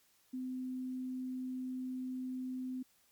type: tone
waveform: sine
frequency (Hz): 256.1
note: C4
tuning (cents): -37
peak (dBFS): -37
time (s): 0.33-2.83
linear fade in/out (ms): 10
effects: white hiss -70 dBFS RMS until 3.11 s + MP3 96 kbps